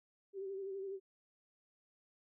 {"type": "tone with vibrato", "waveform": "sine", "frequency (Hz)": 388.9, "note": "G4", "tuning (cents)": -14, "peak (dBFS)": -40, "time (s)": [0.33, 1], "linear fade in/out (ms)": 50, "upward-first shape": "sine", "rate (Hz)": 12, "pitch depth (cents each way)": 42, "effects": []}